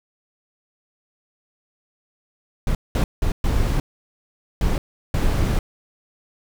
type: noise bursts at uneven times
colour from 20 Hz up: brown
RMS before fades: -19 dBFS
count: 6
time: 2.67-2.75 / 2.95-3.04 / 3.22-3.32 / 3.44-3.8 / 4.61-4.78 / 5.14-5.59 s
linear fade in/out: 2 ms
effects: none